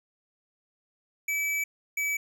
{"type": "tone pair in turn", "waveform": "square", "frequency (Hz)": [2300, 2292], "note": ["D7", "D7"], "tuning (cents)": [-37, -43], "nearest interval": "unison", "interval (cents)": 6, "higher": "first", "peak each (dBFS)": -27, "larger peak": "neither", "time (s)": [[1.28, 1.64], [1.97, 2.17]], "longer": "first", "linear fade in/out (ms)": 5, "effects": []}